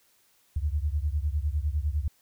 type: beating tone pair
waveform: sine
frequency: 70.5 / 80.4 Hz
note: C#2 / E2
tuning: +30 / -43 cents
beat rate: 9.9 Hz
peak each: -27 / -29 dBFS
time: 0.56-2.08 s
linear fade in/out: 5 ms
effects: white hiss -65 dBFS RMS until 2.21 s